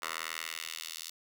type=tone with high-pass filter sweep; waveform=10% pulse; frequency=81 Hz; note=E2; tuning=30 cents flat; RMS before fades=-40 dBFS; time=0.02-1.1 s; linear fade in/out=5 ms; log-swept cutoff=1200 to 4500 Hz; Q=1.2; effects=none